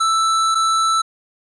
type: tone pair in turn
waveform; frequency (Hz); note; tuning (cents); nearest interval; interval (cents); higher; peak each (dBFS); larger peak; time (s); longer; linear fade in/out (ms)
square; 1322 / 1322; E6 / E6; +5 / +5; unison; 0; neither; -15; neither; 0-0.55 / 0.55-1.02; first; 10
effects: resampled to 22050 Hz